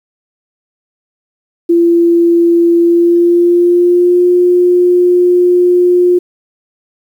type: tone with pitch glide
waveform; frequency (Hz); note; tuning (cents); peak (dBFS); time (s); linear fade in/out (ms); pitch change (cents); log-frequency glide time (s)
sine; 340.6 to 356.3; F4 to F4; -43 to +35; -5; 1.69-6.19; 10; +78; 2.79-4.27
effects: 7-bit